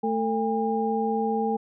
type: tone cluster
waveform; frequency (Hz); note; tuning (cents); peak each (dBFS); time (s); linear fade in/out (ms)
sine; 220.6 / 449 / 807; A3 / A4 / G#5; +5 / +35 / -50; -27; 0.03-1.57; 10
effects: none